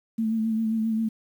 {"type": "tone with vibrato", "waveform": "sine", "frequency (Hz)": 222.2, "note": "A3", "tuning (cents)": 17, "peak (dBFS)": -22, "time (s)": [0.18, 1.09], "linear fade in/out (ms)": 10, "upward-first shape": "sine", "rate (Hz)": 7.5, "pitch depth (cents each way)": 31, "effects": ["9-bit"]}